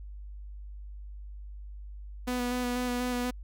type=tone with vibrato; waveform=sawtooth; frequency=246.9 Hz; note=B3; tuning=in tune; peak=-25 dBFS; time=2.27-3.31 s; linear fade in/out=10 ms; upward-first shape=square; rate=4.1 Hz; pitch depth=14 cents each way; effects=added 50 Hz sine -40 dBFS peak until 3.43 s